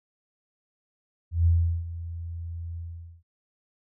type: tone with ADSR envelope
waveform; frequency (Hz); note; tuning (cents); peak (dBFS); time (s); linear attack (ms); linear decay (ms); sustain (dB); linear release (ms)
sine; 84.3; E2; +39; -16; 1.31-3.23; 150; 380; -16; 460
effects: none